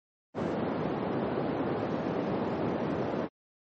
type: band-pass noise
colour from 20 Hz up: white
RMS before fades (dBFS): -31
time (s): 0.34-3.29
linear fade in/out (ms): 50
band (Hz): 130 to 490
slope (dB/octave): 12
effects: high-pass 80 Hz 12 dB/octave + MP3 32 kbps